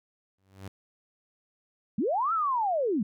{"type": "tone with exponential growth", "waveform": "sawtooth", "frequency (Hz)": 96.4, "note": "G2", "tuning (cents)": -28, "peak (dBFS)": -33, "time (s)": [0.38, 0.68], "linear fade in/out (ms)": 5, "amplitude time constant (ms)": 64}
{"type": "linear two-way sweep", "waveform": "sine", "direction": "up then down", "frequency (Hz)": [173, 1368, 181.7], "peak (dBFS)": -24, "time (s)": [1.98, 3.03], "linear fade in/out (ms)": 5, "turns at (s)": 2.33}
{"effects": []}